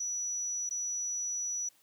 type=tone with dropouts; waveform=sine; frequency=5890 Hz; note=F#8; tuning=9 cents flat; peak=-32 dBFS; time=0-1.69 s; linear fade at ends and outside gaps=5 ms; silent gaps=0.693-0.708 s; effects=white hiss -66 dBFS RMS until 1.82 s + high-pass 100 Hz 12 dB/octave